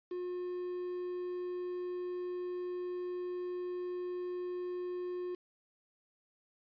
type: tone with quantisation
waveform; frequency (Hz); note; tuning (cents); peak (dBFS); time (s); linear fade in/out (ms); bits
triangle; 358.8; F4; +47; -34; 0.11-5.35; 5; 9
effects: resampled to 11025 Hz